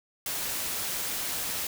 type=noise; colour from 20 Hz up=white; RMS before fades=-32 dBFS; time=0.26-1.67 s; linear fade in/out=2 ms; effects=none